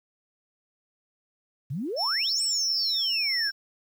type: exponential two-way sweep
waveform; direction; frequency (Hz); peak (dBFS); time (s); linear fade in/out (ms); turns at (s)
sine; up then down; 119.4 to 8460 to 1560; -28; 1.7-3.51; 10; 2.42
type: tone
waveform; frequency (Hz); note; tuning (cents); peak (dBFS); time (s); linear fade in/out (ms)
triangle; 5400; E8; +41; -23; 1.96-3.52; 50
effects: tanh soft clip ceiling -17 dBFS + 10-bit